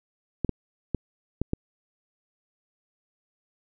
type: clicks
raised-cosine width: 3 ms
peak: -12 dBFS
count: 5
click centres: 0.447 / 0.493 / 0.947 / 1.416 / 1.534 s
effects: none